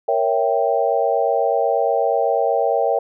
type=chord; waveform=sine; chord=A# diminished seventh; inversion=none; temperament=equal; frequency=466.2 / 554.4 / 659.3 / 784 Hz; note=A#4 / C#5 / E5 / G5; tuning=0 / 0 / 0 / 0 cents; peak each=-21 dBFS; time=0.08-2.99 s; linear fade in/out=5 ms; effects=none